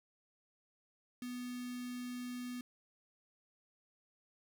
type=tone with notch filter; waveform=square; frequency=246.9 Hz; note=B3; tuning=in tune; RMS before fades=-43 dBFS; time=1.22-2.61 s; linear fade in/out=2 ms; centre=760 Hz; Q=0.71; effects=11-bit